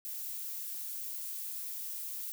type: noise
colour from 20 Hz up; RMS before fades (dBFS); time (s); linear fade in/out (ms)
violet; -40; 0.05-2.32; 0
effects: none